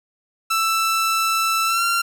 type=tone with pitch glide; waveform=sawtooth; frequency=1326 to 1375.1 Hz; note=E6 to F6; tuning=+10 to -27 cents; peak=-14 dBFS; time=0.5-2.02 s; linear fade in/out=10 ms; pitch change=+63 cents; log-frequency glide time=1.65-1.84 s; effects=none